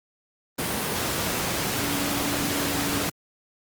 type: tone in noise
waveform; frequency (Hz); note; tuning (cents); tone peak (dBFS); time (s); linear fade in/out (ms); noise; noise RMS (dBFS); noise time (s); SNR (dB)
sine; 285.3; C#4; +50; -30; 1.81-3.07; 10; pink; -26; 0.58-3.1; -7
effects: high-pass 100 Hz 12 dB/octave + Opus 32 kbps